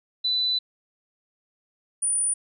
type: tone pair in turn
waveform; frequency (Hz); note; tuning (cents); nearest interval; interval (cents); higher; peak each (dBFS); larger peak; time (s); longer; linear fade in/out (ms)
sine; 3991 / 9432; B7 / D9; +17 / +6; octave + minor third; 1489; second; -21; neither; 0.24-0.59 / 2.02-2.34; first; 10
effects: none